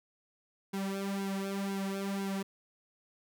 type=tone with flanger; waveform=sawtooth; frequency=196 Hz; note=G3; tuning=in tune; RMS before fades=-35 dBFS; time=0.73-2.43 s; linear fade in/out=10 ms; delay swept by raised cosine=1.6 to 4.1 ms; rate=2 Hz; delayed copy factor=-0.85; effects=none